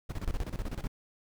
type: noise with tremolo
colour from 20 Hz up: brown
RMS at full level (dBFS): -32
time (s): 0.09-0.88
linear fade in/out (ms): 10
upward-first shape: square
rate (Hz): 16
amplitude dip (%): 80
effects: none